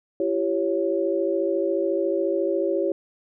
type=chord; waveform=sine; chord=C# diminished; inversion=first; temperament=equal with one note detuned; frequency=337.9 / 392 / 554.4 Hz; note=E4 / G4 / C#5; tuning=+43 / 0 / 0 cents; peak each=-25 dBFS; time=0.2-2.92 s; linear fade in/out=2 ms; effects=none